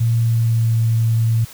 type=tone with pitch glide; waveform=sine; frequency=115.8 to 113.74 Hz; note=A#2 to A#2; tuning=-11 to -42 cents; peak=-13 dBFS; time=0-1.45 s; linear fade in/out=10 ms; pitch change=-31 cents; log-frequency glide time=0.14-0.79 s; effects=white hiss -40 dBFS RMS until 1.53 s